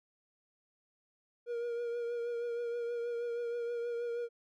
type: tone with vibrato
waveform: triangle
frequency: 473.4 Hz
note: A#4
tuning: 27 cents sharp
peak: -32 dBFS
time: 1.46-4.29 s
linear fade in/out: 50 ms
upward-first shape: triangle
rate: 6.3 Hz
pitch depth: 31 cents each way
effects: none